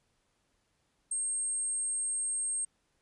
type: tone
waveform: sine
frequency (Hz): 8490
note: C9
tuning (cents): +24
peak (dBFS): -30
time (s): 1.11-2.65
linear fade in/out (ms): 5
effects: pink hiss -75 dBFS RMS until 3.01 s + resampled to 24000 Hz